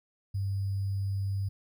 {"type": "tone with sample-and-hold", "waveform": "sine", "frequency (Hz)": 98, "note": "G2", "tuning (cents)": 0, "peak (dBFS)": -28, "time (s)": [0.34, 1.49], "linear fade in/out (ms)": 10, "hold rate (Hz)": 4900, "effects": []}